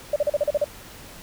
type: tone bursts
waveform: sine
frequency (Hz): 588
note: D5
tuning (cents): +2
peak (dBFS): -17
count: 8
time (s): 0.13-0.644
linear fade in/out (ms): 5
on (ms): 31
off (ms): 38
effects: pink hiss -43 dBFS RMS until 1.22 s